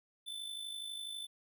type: tone with amplitude modulation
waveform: square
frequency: 3520 Hz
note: A7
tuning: in tune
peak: -39 dBFS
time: 0.26-1.27 s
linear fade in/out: 20 ms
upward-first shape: sine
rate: 52.1 Hz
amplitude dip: 55%
effects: none